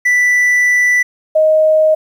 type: tone pair in turn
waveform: triangle / sine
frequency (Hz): 1975.5 / 625.1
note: B6 / D#5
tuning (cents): 0 / +8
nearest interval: octave + minor sixth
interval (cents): 1992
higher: first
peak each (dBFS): -7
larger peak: neither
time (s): 0.05-1.03 / 1.35-1.95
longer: first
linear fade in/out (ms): 10
effects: 8-bit